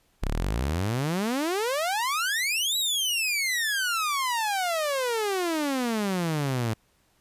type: exponential two-way sweep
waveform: sawtooth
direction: up then down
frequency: 30.32 to 3951 to 108 Hz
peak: -21 dBFS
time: 0.22-6.74 s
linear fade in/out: 10 ms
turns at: 2.77 s
effects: pink hiss -66 dBFS RMS until 7.2 s + resampled to 32000 Hz